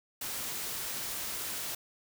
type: noise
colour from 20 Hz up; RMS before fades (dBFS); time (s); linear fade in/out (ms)
white; -37; 0.21-1.75; 5
effects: none